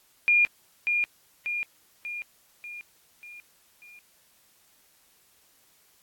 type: tone with echo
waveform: sine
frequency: 2418 Hz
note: D7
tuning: 50 cents sharp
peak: -17 dBFS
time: 0.28-0.45 s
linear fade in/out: 0 ms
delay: 590 ms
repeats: 6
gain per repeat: -5 dB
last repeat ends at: 3.99 s
effects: white hiss -62 dBFS RMS until 6.02 s + AAC 64 kbps